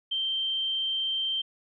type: tone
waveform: sine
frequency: 3136 Hz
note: G7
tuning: in tune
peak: -26 dBFS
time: 0.11-1.42 s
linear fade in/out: 10 ms
effects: none